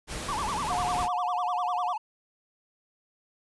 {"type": "noise", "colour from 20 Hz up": "pink", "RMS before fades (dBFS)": -35, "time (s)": [0.07, 1.09], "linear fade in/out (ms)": 50}
{"type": "tone with vibrato", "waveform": "triangle", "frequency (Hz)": 995, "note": "B5", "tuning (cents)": 13, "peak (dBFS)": -27, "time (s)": [0.28, 1.98], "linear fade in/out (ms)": 10, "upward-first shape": "sine", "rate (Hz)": 10, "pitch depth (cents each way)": 300}
{"type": "tone", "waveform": "sine", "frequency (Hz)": 720, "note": "F#5", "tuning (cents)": -47, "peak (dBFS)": -28, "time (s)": [0.7, 1.93], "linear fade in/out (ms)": 5}
{"effects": ["resampled to 24000 Hz"]}